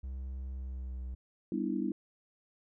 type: tone with pitch glide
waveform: triangle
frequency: 65.4 to 63.14 Hz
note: C2 to B1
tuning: 0 to +39 cents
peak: -35 dBFS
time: 0.03-1.15 s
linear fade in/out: 10 ms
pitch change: -61 cents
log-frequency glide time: 0.53-1.02 s
type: chord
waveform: sine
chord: E minor seventh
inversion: first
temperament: just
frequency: 197.78 / 247.2 / 296.7 / 329.6 Hz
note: G3 / B3 / D4 / E4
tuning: +16 / +2 / +18 / 0 cents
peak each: -36 dBFS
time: 1.52-1.92 s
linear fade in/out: 2 ms
effects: none